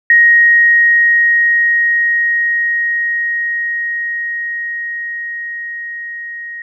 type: tone with level ramp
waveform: sine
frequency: 1878 Hz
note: A#6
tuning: 12 cents sharp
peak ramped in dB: -4 to -24 dBFS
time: 0.1-6.62 s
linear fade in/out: 2 ms
effects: none